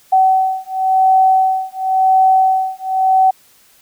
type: beating tone pair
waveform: sine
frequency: 758 / 758.94 Hz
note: F#5 / F#5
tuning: +42 / +44 cents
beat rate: 0.94 Hz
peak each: -13 dBFS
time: 0.12-3.31 s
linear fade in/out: 10 ms
effects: white hiss -50 dBFS RMS until 3.81 s